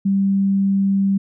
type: tone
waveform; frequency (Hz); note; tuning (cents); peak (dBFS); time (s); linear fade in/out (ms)
sine; 196; G3; 0; -14; 0.05-1.18; 10
effects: none